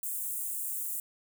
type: high-pass noise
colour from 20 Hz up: white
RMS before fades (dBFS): -35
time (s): 0.03-1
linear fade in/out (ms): 2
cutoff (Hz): 7600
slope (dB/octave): 48
effects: none